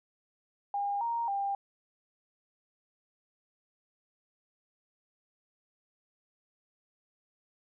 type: tone with pitch steps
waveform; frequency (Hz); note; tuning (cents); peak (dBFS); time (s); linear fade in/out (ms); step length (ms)
sine; 807 / 933 / 796; G#5 / A#5 / G5; -50 / +1 / +26; -29; 0.74-1.55; 2; 270
effects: none